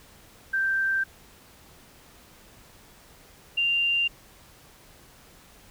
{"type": "tone pair in turn", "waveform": "sine", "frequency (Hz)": [1568, 2785], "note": ["G6", "F7"], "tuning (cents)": [0, -5], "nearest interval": "minor seventh", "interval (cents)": 995, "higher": "second", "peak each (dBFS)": [-22, -21], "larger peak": "second", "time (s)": [[0.53, 1.04], [3.57, 4.08]], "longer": "neither", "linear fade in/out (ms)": 10, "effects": ["pink hiss -53 dBFS RMS until 5.7 s"]}